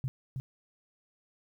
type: tone with echo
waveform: sine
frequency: 130.81 Hz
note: C3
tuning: in tune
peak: -29 dBFS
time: 0.04-0.08 s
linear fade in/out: 0 ms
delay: 320 ms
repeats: 1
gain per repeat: -4 dB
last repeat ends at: 0.4 s
effects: 11-bit